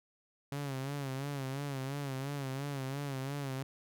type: tone with vibrato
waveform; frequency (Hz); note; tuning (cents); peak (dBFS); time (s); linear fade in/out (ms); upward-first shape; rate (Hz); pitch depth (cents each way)
sawtooth; 137.7; C#3; -11; -32; 0.52-3.63; 2; sine; 2.9; 79
effects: none